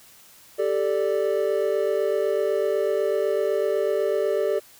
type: chord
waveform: triangle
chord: G suspended second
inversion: none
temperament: equal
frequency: 392 / 440 / 587.3 Hz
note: G4 / A4 / D5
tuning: 0 / 0 / 0 cents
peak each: -23 dBFS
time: 0.58-4.6 s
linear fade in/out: 20 ms
effects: white hiss -51 dBFS RMS until 4.79 s